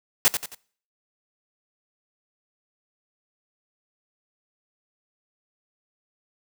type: noise with echo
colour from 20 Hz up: white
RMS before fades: -17 dBFS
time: 0.25-0.28 s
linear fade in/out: 0 ms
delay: 89 ms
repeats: 3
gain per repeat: -8 dB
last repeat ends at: 0.547 s
effects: noise-tail reverb RT60 0.5 s tail -22 dB re dry

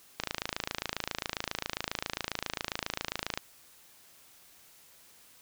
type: click train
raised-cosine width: 0.2 ms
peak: -13 dBFS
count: 88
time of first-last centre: 0.2-3.375 s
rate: 27.4 Hz
effects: white hiss -58 dBFS RMS until 5.41 s

